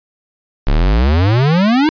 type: exponential sweep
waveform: square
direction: up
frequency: 32.7 to 322.4 Hz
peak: -10 dBFS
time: 0.67-1.89 s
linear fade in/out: 0 ms
effects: resampled to 11025 Hz